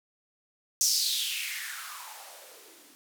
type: noise with band-pass filter sweep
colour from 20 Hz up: violet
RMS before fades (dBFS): -33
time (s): 0.81-2.95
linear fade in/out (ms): 0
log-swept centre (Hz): 6100 to 250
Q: 4.8
effects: none